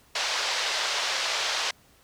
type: band-pass noise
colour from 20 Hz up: white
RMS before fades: -28 dBFS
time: 0.15-1.71 s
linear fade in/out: 5 ms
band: 510 to 5400 Hz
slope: 24 dB/octave
effects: pink hiss -59 dBFS RMS until 2.03 s

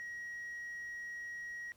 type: tone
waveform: sine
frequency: 1900 Hz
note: A#6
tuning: 33 cents sharp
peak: -39 dBFS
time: 0-1.72 s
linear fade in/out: 0 ms
effects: tanh soft clip ceiling -40 dBFS + pink hiss -68 dBFS RMS until 1.76 s

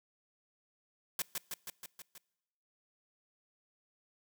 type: noise with echo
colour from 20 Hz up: white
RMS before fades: -34 dBFS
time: 1.19-1.22 s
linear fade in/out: 2 ms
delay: 160 ms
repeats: 6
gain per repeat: -3 dB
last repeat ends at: 2.18 s
effects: noise-tail reverb RT60 1.0 s tail -24 dB re dry + high-pass 100 Hz 12 dB/octave

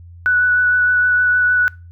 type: tone with vibrato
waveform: sine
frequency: 1480 Hz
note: F#6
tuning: in tune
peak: -11 dBFS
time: 0.26-1.68 s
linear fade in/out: 0 ms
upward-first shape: sine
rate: 6.5 Hz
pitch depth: 12 cents each way
effects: noise-tail reverb RT60 0.3 s tail -24 dB re dry + added 86 Hz sine -36 dBFS peak until 1.91 s

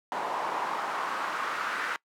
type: noise with band-pass filter sweep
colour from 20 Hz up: pink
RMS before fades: -32 dBFS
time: 0.12-1.96 s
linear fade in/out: 0 ms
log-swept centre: 840 to 1500 Hz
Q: 2.6
effects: noise-tail reverb RT60 0.1 s tail -22 dB re dry + high-pass 200 Hz 12 dB/octave

